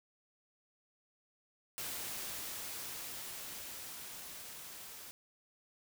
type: noise with level ramp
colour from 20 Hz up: white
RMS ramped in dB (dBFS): -41 to -50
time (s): 1.78-5.11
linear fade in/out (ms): 0
effects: none